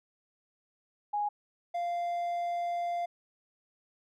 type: tone pair in turn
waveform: sine / triangle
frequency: 828 / 695 Hz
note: G#5 / F5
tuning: -5 / -9 cents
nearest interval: minor third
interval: 304 cents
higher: first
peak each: -28 / -28 dBFS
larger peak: neither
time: 1.13-1.29 / 1.74-3.06 s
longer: second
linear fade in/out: 10 ms
effects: none